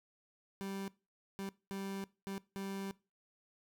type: tone bursts at uneven times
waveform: 30% pulse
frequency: 195.4 Hz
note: G3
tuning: 5 cents flat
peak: -37 dBFS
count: 5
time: 0.61-0.88 / 1.39-1.49 / 1.71-2.04 / 2.27-2.38 / 2.56-2.91 s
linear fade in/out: 0 ms
effects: noise-tail reverb RT60 0.3 s tail -21 dB re dry